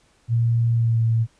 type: tone with pitch glide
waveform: sine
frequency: 116.54 to 113.94 Hz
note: A#2 to A#2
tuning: 0 to -39 cents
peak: -16 dBFS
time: 0.28-1.27 s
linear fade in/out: 50 ms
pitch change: -39 cents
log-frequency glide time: 0.73-1.01 s
effects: pink hiss -60 dBFS RMS until 1.39 s + resampled to 22050 Hz